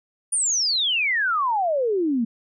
sine exponential sweep, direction down, 9660 to 219.7 Hz, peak -19 dBFS, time 0.32-2.25 s, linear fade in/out 10 ms, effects none

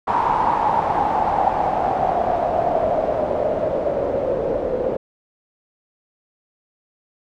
white noise with low-pass filter sweep, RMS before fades -20 dBFS, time 0.07-4.97 s, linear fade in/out 10 ms, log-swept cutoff 950 to 500 Hz, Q 7.2, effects none

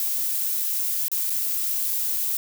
violet noise with dropouts, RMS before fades -25 dBFS, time 0-2.37 s, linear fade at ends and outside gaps 1 ms, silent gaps 1.082-1.116 / 1.298-1.303 s, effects none

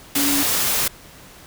sine tone in noise, 283.2 Hz, C#4, 37 cents sharp, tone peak -21 dBFS, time 0.16-0.43 s, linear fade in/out 5 ms, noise white, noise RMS -20 dBFS, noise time 0.15-0.88 s, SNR -4 dB, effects pink hiss -44 dBFS RMS until 1.46 s

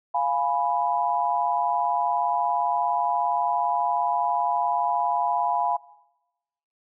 sine chord, F diminished, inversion none, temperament equal, 698.5 / 830.6 / 987.8 Hz, F5 / Ab5 / Cb6, 0 / 0 / 0 cents, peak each -26 / -25 / -25 dBFS, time 0.14-5.77 s, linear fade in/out 10 ms, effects noise-tail reverb RT60 1.0 s tail -21 dB re dry

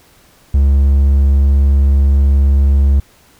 triangle tone, 69.3 Hz, C#2, in tune, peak -5 dBFS, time 0.54-3 s, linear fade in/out 5 ms, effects pink hiss -48 dBFS RMS until 3.39 s

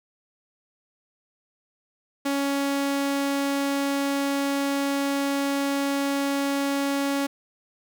sawtooth tone, 279 Hz, C#4, 11 cents sharp, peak -19 dBFS, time 2.25-7.27 s, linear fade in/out 10 ms, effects none

